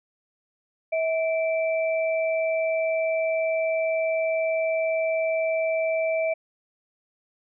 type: tone pair together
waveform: sine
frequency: 646.2 / 2331 Hz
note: E5 / D7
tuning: -35 / -14 cents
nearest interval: octave + minor seventh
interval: 2221 cents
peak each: -22 / -31 dBFS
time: 0.92-6.34 s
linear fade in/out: 10 ms
effects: none